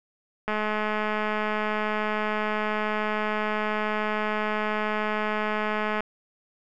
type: click train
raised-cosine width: 0.5 ms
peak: -13 dBFS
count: 1178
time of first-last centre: 0.48-6.006 s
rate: 213 Hz
effects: none